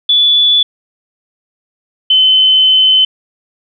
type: tone pair in turn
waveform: sine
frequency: 3451 / 3051 Hz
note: A7 / G7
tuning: -34 / -48 cents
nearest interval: major second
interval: 214 cents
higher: first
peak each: -6 / -5 dBFS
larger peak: second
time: 0.09-0.63 / 2.1-3.05 s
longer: second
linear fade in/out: 5 ms
effects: none